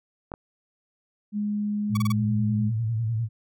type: clicks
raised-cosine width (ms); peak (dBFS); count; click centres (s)
1; -21; 2; 0.318 / 0.339
type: tone with pitch glide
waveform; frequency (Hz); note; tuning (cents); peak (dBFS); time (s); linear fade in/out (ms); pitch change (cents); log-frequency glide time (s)
sine; 207.7 to 209.9; G#3 to G#3; 0 to +19; -24; 1.32-2.72; 50; +19; 1.78-2.16
type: tone with vibrato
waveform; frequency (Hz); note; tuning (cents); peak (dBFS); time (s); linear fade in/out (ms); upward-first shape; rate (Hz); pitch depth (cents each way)
sine; 113; A2; +47; -23; 1.89-3.29; 50; square; 10; 63
type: tone bursts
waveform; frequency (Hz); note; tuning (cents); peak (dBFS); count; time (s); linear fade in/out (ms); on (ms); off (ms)
sawtooth; 1133; C#6; +37; -25; 4; 1.95-2.122; 5; 22; 28
effects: none